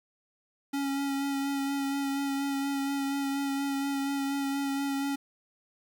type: tone with vibrato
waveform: square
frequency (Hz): 277.2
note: C#4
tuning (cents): 0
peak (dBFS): -29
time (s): 0.73-5.16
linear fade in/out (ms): 10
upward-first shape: sine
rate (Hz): 4.2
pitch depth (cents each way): 17
effects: 10-bit